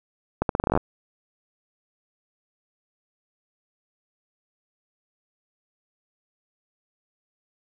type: accelerating click train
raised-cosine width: 1 ms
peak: -7 dBFS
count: 12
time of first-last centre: 0.42-0.775 s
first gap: 72 ms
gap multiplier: 0.82
effects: none